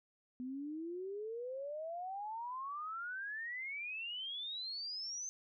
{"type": "exponential sweep", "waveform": "sine", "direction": "up", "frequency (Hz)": [246.9, 6272], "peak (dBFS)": -40, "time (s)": [0.4, 5.29], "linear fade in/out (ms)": 0, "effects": []}